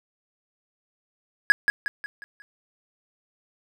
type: tone with echo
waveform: triangle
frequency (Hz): 1669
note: G#6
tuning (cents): +8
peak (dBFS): -8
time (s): 1.5-1.52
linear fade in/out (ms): 0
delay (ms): 180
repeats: 5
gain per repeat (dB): -7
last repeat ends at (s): 2.42
effects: none